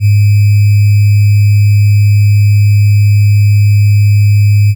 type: tone with sample-and-hold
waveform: sine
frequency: 103 Hz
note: G#2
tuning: 14 cents flat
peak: -3 dBFS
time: 0-4.75 s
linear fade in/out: 50 ms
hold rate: 2450 Hz
effects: none